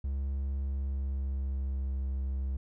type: tone with pitch glide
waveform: triangle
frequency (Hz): 68.4 to 66.61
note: C#2 to C2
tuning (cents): -23 to +32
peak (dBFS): -28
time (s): 0.04-2.57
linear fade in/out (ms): 5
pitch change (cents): -45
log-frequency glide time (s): 0.59-1.98
effects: none